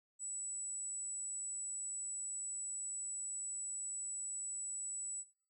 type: tone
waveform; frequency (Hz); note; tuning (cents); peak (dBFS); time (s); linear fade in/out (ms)
sine; 7902; B8; 0; -37; 0.19-5.24; 50
effects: noise-tail reverb RT60 0.4 s tail -18 dB re dry + tanh soft clip ceiling -39 dBFS